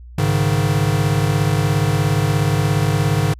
square chord, Ab suspended fourth, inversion none, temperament equal, 103.83 / 138.59 / 155.56 Hz, Ab2 / Db3 / Eb3, 0 / 0 / 0 cents, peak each -20 dBFS, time 0.18-3.34 s, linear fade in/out 5 ms, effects added 60 Hz sine -35 dBFS peak until 3.39 s + resampled to 32000 Hz

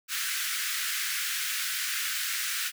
pink high-pass noise, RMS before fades -31 dBFS, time 0.08-2.72 s, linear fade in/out 50 ms, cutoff 1400 Hz, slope 48 dB/octave, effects none

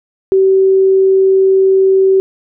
sine tone, 383.3 Hz, G4, 39 cents flat, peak -6 dBFS, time 0.32-2.2 s, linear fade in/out 0 ms, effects none

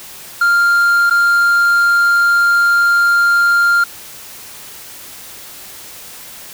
triangle tone with dropouts, 1396.9 Hz, F6, in tune, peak -7 dBFS, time 0.41-3.84 s, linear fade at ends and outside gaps 5 ms, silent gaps 1.098-1.108 s, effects white hiss -34 dBFS RMS until 6.53 s

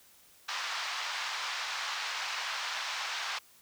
pink band-pass noise, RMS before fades -36 dBFS, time 0.48-3.39 s, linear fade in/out 10 ms, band 920 to 5600 Hz, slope 24 dB/octave, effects white hiss -60 dBFS RMS until 3.61 s

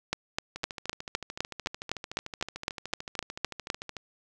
two click trains, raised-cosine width 0.2 ms, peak -20 / -10 dBFS, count 47 / 15, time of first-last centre 0.56-3.967 / 0.13-3.701 s, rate 13.5 / 3.92 Hz, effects none

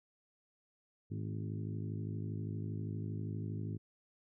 harmonic tone with a mistuned harmonic, 52.5 Hz, G#1, 19 cents sharp, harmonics 2 / 3 / 4 / 5 / 6 / 7 / 8, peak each -39 / -43 / -48 / -49 / -50 / -53 / -57 dBFS, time 1.1-3.78 s, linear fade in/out 20 ms, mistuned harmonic 4, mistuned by +58 cents, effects none

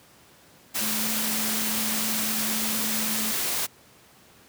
sine tone in noise, 218 Hz, A3, 16 cents flat, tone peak -32 dBFS, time 0.8-3.32 s, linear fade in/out 20 ms, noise white, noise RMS -27 dBFS, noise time 0.74-3.67 s, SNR -8 dB, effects pink hiss -54 dBFS RMS until 4.48 s + high-pass 100 Hz 12 dB/octave

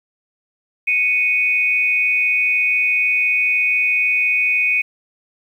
sine tone pair together, 2217 / 2493 Hz, C#7 / D#7, 0 / +3 cents, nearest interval major second, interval 203 cents, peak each -20 / -15 dBFS, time 0.87-4.82 s, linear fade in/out 10 ms, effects 8-bit

